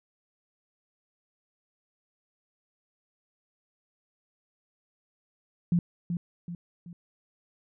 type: tone with echo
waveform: sine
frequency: 173 Hz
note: F3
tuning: 16 cents flat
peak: -20 dBFS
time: 5.72-5.79 s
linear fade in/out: 2 ms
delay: 380 ms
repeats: 3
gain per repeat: -7 dB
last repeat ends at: 6.93 s
effects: none